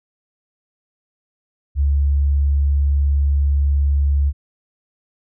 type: tone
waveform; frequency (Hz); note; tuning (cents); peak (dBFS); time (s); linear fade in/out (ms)
sine; 70.7; C#2; +35; -13; 1.75-4.33; 50
effects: none